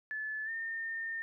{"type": "tone with pitch glide", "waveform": "sine", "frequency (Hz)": [1732, 1817.1], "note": ["A6", "A#6"], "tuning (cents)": [-28, -45], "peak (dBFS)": -35, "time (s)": [0.11, 1.22], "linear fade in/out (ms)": 0, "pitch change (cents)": 83, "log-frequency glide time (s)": [0.45, 0.5], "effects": []}